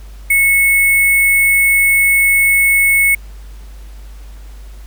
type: tone with sample-and-hold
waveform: sine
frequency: 2198 Hz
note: C#7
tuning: 15 cents flat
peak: -8 dBFS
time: 0.3-3.15 s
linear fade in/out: 5 ms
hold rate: 11025 Hz
effects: added 50 Hz sine -30 dBFS peak until 4.86 s + pink hiss -46 dBFS RMS until 4.86 s